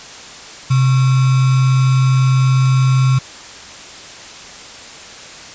sine tone with sample-and-hold, 130.81 Hz, C3, in tune, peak -9 dBFS, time 0.7-3.19 s, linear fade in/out 10 ms, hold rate 1225 Hz, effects white hiss -34 dBFS RMS until 5.54 s + resampled to 16000 Hz

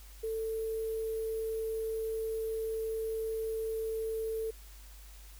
sine tone with sample-and-hold, 444.8 Hz, A4, 19 cents sharp, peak -32 dBFS, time 0.23-4.51 s, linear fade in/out 10 ms, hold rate 11025 Hz, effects added 50 Hz sine -49 dBFS peak until 5.39 s + white hiss -57 dBFS RMS until 5.39 s

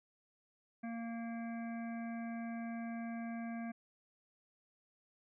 harmonic tone, 230.8 Hz, A#3, 17 cents flat, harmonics 1 / 3 / 5 / 7 / 9 / 10, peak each -40 / -48 / -58 / -54 / -59 / -59 dBFS, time 0.83-3.72 s, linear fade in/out 10 ms, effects none

